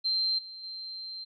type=tone with level steps; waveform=sine; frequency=4138 Hz; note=C8; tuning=20 cents flat; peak=-25 / -41 / -37 dBFS; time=0.04-1.25 s; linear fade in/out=20 ms; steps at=0.38 / 0.63 s; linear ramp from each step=10 ms; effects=none